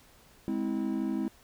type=chord; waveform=triangle; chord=Ab augmented; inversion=none; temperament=just; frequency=207.7 / 259.6 / 324.5 Hz; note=Ab3 / C4 / E4; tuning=0 / -13 / -27 cents; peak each=-31 dBFS; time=0.48-1.28 s; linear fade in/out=0 ms; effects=pink hiss -59 dBFS RMS until 1.43 s